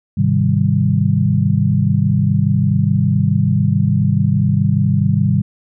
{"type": "chord", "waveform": "sine", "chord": "Ab major seventh", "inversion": "none", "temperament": "equal", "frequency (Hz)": [103.83, 130.81, 155.56, 196], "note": ["Ab2", "C3", "Eb3", "G3"], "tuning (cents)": [0, 0, 0, 0], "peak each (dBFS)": -17, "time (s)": [0.17, 5.42], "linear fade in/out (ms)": 10, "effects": []}